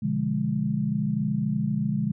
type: chord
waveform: sine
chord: B diminished seventh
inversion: none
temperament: equal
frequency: 123.47 / 146.83 / 174.61 / 207.7 Hz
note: B2 / D3 / F3 / Ab3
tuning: 0 / 0 / 0 / 0 cents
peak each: -32 / -28 / -31 / -26 dBFS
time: 0.02-2.12 s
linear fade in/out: 10 ms
effects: none